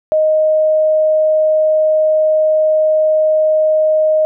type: tone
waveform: sine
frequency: 622.3 Hz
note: D#5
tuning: in tune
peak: -9 dBFS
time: 0.12-4.25 s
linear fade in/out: 0 ms
effects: none